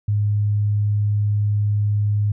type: tone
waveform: sine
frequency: 103.83 Hz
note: G#2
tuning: in tune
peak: -16 dBFS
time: 0.08-2.32 s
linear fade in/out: 5 ms
effects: none